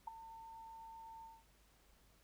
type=tone with ADSR envelope; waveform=sine; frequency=902 Hz; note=A5; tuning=43 cents sharp; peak=-37 dBFS; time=0.07-1.44 s; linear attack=8 ms; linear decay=8 ms; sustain=-14 dB; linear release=200 ms; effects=added 50 Hz sine -70 dBFS peak until 2.23 s + pink hiss -71 dBFS RMS until 2.23 s